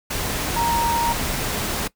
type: tone in noise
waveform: sine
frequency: 934 Hz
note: A#5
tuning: 3 cents sharp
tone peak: -19 dBFS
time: 0.56-1.13 s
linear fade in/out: 10 ms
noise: pink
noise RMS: -25 dBFS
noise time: 0.1-1.88 s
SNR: +3 dB
effects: noise-tail reverb RT60 0.1 s tail -19 dB re dry